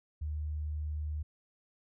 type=tone; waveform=sine; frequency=75.8 Hz; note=D#2; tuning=45 cents flat; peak=-33 dBFS; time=0.21-1.23 s; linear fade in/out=10 ms; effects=none